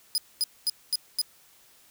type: tone bursts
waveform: sawtooth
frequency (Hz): 4978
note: D#8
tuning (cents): 0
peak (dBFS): -20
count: 5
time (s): 0.15-1.215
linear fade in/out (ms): 0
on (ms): 29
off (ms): 230
effects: white hiss -58 dBFS RMS until 1.9 s